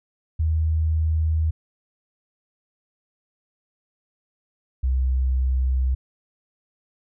sine tone pair in turn, 79.3 / 64.57 Hz, D#2 / C2, +33 / -22 cents, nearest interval major third, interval 355 cents, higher first, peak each -18 dBFS, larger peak neither, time 0.39-1.51 / 4.83-5.95 s, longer neither, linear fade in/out 10 ms, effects none

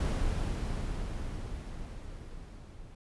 brown noise with level ramp, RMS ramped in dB -28 to -49 dBFS, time 0-2.95 s, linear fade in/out 5 ms, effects resampled to 24000 Hz

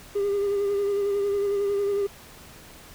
triangle tone with vibrato, 402.5 Hz, G4, 46 cents sharp, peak -19 dBFS, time 0.15-2.07 s, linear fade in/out 10 ms, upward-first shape sine, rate 11 Hz, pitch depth 30 cents each way, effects tanh soft clip ceiling -17 dBFS + pink hiss -47 dBFS RMS until 2.94 s

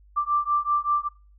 sine beating tone pair, 1174.7 / 1179.9 Hz, D6 / D6, 0 / +8 cents, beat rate 5.2 Hz, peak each -24 dBFS, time 0.16-1.09 s, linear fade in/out 20 ms, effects noise-tail reverb RT60 0.4 s tail -26 dB re dry + added 50 Hz sine -51 dBFS peak until 1.38 s

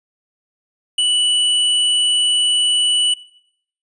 square tone, 2960 Hz, F#7, in tune, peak -14 dBFS, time 0.98-3.14 s, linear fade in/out 5 ms, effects noise-tail reverb RT60 0.7 s tail -19 dB re dry + resampled to 24000 Hz

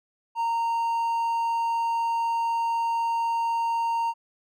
triangle tone, 924 Hz, A#5, 16 cents flat, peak -21 dBFS, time 0.35-4.14 s, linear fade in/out 50 ms, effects none

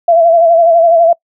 sine tone with vibrato, 671 Hz, E5, 31 cents sharp, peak -4 dBFS, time 0.08-1.13 s, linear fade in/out 5 ms, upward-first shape sine, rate 12 Hz, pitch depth 52 cents each way, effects noise-tail reverb RT60 0.1 s tail -24 dB re dry

